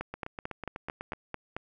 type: two click trains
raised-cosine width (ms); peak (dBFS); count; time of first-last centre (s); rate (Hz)
0.5; -22 / -19; 9 / 8; 0.14-1.134 / 0.01-1.566; 8.05 / 4.5
effects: none